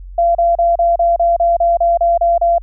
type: tone bursts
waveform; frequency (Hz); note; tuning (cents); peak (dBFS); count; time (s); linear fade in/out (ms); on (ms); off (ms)
sine; 684; F5; -36; -9; 12; 0.18-2.583; 5; 170; 33
effects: added 45 Hz sine -29 dBFS peak until 2.62 s